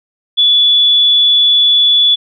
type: tone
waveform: sine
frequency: 3436 Hz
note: A7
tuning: 42 cents flat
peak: -6 dBFS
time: 0.37-2.16 s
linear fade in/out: 20 ms
effects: none